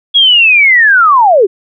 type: linear sweep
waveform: sine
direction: down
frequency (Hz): 3355 to 351.8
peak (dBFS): -3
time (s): 0.14-1.47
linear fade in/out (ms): 20
effects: none